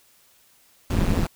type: noise with amplitude modulation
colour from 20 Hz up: brown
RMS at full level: -17 dBFS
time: 0.9-1.27 s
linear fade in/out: 5 ms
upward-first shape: sine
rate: 177 Hz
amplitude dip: 95%
effects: white hiss -58 dBFS RMS until 1.35 s